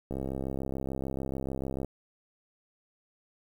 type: click train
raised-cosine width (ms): 2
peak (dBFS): -21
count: 117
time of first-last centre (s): 0.11-1.847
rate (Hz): 66.8
effects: 9-bit